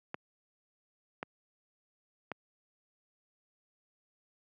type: clicks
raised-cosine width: 0.5 ms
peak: -21 dBFS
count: 3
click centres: 0.144 / 1.229 / 2.317 s
effects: high-pass 150 Hz 12 dB/octave